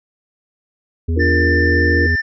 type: harmonic tone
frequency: 82.41 Hz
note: E2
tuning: in tune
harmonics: 1 / 3 / 5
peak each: -15 / -25 / -29 dBFS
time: 1.08-2.16 s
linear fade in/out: 10 ms
type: chord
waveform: sine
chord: Bb major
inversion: first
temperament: just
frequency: 291.4 / 349.6 / 466.2 Hz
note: D4 / F4 / Bb4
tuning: -13 / +2 / 0 cents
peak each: -21 dBFS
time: 1.16-2.07 s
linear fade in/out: 10 ms
type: tone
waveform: triangle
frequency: 1784 Hz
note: A6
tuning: 23 cents sharp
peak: -14 dBFS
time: 1.19-2.22 s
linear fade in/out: 20 ms
effects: resampled to 16000 Hz